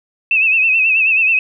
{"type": "tone with vibrato", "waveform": "sine", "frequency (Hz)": 2605, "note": "E7", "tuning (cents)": -21, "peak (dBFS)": -10, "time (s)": [0.31, 1.39], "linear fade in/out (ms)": 2, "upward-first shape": "sine", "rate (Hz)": 9.3, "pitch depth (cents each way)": 68, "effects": []}